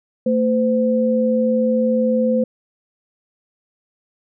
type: tone pair together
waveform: sine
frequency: 225.3 / 511.8 Hz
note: A3 / C5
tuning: +41 / -38 cents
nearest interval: octave + major second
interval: 1421 cents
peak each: -17 dBFS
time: 0.26-2.44 s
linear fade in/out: 5 ms
effects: none